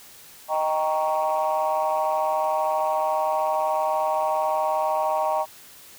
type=chord; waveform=sine; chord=Eb dominant seventh; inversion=none; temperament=equal; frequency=622.3 / 784 / 932.3 / 1108.7 Hz; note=Eb5 / G5 / Bb5 / Db6; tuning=0 / 0 / 0 / 0 cents; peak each=-24 / -25 / -25 / -29 dBFS; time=0.48-5.46 s; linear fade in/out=50 ms; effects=tanh soft clip ceiling -14 dBFS + white hiss -47 dBFS RMS until 5.98 s